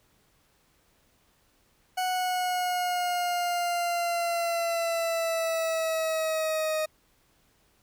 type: linear sweep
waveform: 40% pulse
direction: down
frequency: 740 to 622.3 Hz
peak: -25 dBFS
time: 1.97-6.86 s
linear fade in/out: 10 ms
effects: pink hiss -66 dBFS RMS until 7.82 s

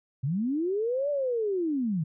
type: linear two-way sweep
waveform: sine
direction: up then down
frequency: 121 to 590 to 145.7 Hz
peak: -25 dBFS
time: 0.23-2.04 s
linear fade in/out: 10 ms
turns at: 1.1 s
effects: none

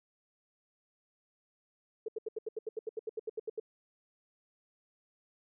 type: tone bursts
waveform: sine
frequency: 440 Hz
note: A4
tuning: in tune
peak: -33 dBFS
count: 16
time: 2.06-3.599 s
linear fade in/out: 5 ms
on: 24 ms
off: 77 ms
effects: none

